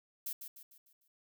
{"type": "noise with echo", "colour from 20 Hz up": "violet", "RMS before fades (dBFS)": -39, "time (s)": [0.26, 0.33], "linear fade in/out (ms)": 5, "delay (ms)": 150, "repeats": 5, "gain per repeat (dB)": -7, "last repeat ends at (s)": 1.08, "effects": []}